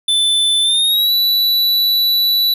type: tone with pitch glide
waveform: square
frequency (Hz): 3520 to 3951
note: A7 to B7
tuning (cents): 0 to 0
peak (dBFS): -12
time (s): 0.08-2.54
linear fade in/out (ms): 5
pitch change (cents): +200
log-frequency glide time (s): 0.62-1.12
effects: none